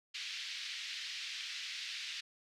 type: band-pass noise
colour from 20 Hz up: white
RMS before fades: -43 dBFS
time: 0.14-2.21 s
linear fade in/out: 10 ms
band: 2000 to 4600 Hz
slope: 24 dB/octave
effects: none